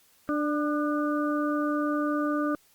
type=harmonic tone with a mistuned harmonic; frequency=295.8 Hz; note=D4; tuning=13 cents sharp; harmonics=1 / 2 / 4 / 5; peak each=-26 / -32 / -32 / -37 dBFS; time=0.29-2.55 s; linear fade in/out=0 ms; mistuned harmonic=4; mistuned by=+32 cents; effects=white hiss -62 dBFS RMS until 2.74 s + Opus 48 kbps